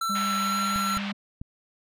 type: tone with pitch glide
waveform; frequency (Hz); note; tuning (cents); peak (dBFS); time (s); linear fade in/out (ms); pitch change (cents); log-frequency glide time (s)
square; 1339 to 1351.4; E6 to E6; +27 to +43; -26; 0.01-0.98; 5; +16; 0.36-0.58
type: tone with vibrato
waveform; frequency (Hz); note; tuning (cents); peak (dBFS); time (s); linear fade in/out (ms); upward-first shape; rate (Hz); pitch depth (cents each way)
triangle; 199.9; G3; +34; -28; 0.09-1.13; 10; square; 2.2; 9
type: band-pass noise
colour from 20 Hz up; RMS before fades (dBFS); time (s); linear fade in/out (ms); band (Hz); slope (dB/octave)
white; -36; 0.15-1.12; 5; 710 to 3300; 24
type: clicks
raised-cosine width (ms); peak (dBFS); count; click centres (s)
5; -24; 3; 0.76 / 0.97 / 1.415
effects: resampled to 32000 Hz